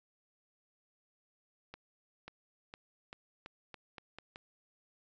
accelerating click train, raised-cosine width 0.3 ms, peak -30 dBFS, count 9, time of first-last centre 1.74-4.359 s, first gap 540 ms, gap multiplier 0.85, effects resampled to 16000 Hz

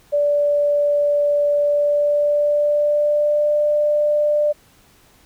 sine tone with pitch glide, 582 to 594.2 Hz, D5 to D5, -16 to +20 cents, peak -14 dBFS, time 0.12-4.53 s, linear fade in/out 20 ms, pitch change +36 cents, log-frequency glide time 1.56-3.56 s, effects pink hiss -53 dBFS RMS until 5.25 s

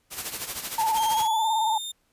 white noise with tremolo, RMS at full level -30 dBFS, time 0.1-1.28 s, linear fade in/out 50 ms, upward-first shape sine, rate 13 Hz, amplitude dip 65%
sine tone with vibrato, 880 Hz, A5, in tune, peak -21 dBFS, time 0.78-1.78 s, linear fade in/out 5 ms, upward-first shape square, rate 18 Hz, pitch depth 43 cents each way
sawtooth tone with pitch glide, 3200 to 3634 Hz, G7 to A#7, +35 to -45 cents, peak -29 dBFS, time 0.96-1.92 s, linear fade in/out 10 ms, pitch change +220 cents, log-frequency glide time 1.09-1.51 s
effects pink hiss -69 dBFS RMS until 2.12 s + resampled to 32000 Hz

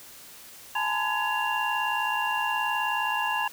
sine tone cluster, 839 / 898 / 1014 / 1679 / 2778 Hz, G#5 / A5 / B5 / G#6 / F7, +17 / +35 / +45 / +18 / -10 cents, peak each -31 dBFS, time 0.75-3.48 s, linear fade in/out 5 ms, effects white hiss -47 dBFS RMS until 3.52 s

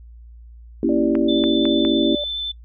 sine chord, A# diminished seventh, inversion none, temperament equal, 233.1 / 277.2 / 329.6 / 392 Hz, A#3 / C#4 / E4 / G4, 0 / 0 / 0 / 0 cents, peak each -22 / -20 / -19 / -24 dBFS, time 0.83-2.15 s, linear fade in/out 2 ms
sine tone with tremolo, 587 Hz, D5, 1 cent flat, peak -23 dBFS, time 0.89-2.24 s, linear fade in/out 2 ms, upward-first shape triangle, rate 2.7 Hz, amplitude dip 35%
clicks, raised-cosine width 0.5 ms, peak -15 dBFS, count 4, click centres 1.153 / 1.439 / 1.654 / 1.85 s
sine tone with vibrato, 3527 Hz, A7, 3 cents sharp, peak -23 dBFS, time 1.28-2.52 s, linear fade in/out 10 ms, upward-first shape triangle, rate 12 Hz, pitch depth 10 cents each way
effects noise-tail reverb RT60 0.1 s tail -23 dB re dry + added 58 Hz sine -39 dBFS peak until 2.64 s

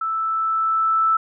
sine tone with level ramp, 1318.5 Hz, E6, in tune, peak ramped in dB -21 to -14 dBFS, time 0.01-1.17 s, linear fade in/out 5 ms, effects none

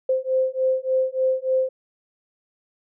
sine beating tone pair, 519 / 522.4 Hz, C5 / C5, -14 / -3 cents, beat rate 3.4 Hz, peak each -22 dBFS, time 0.09-1.69 s, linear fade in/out 5 ms, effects none

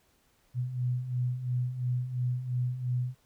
sine beating tone pair, 122.4 / 125.3 Hz, B2 / B2, -15 / +25 cents, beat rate 2.9 Hz, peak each -35 / -29 dBFS, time 0.54-3.15 s, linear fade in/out 50 ms, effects pink hiss -68 dBFS RMS until 3.25 s

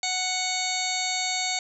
harmonic tone, 740 Hz, F#5, in tune, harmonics 1 / 2 / 3 / 4 / 5 / 6 / 8 / 9 / 10, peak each -32 / -43 / -31 / -42 / -33 / -31 / -40 / -34 / -34 dBFS, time 0.03-1.59 s, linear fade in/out 2 ms, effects none

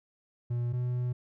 triangle tone pair in turn, 120.4 / 123.64 Hz, B2 / B2, -44 / +2 cents, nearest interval unison, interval 46 cents, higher second, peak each -26 dBFS, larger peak neither, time 0.5-0.73 / 0.73-1.13 s, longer second, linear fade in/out 10 ms, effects none

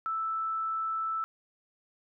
sine tone, 1318.5 Hz, E6, in tune, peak -29 dBFS, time 0.06-1.24 s, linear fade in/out 0 ms, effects none

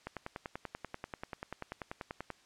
click train, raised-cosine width 0.5 ms, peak -24 dBFS, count 24, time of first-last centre 0.07-2.303 s, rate 10.3 Hz, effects white hiss -64 dBFS RMS until 2.45 s + low-pass 6000 Hz 12 dB/octave

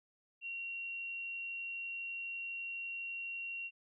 sine tone, 2746 Hz, F7, 30 cents flat, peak -39 dBFS, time 0.41-3.71 s, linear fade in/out 50 ms, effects none

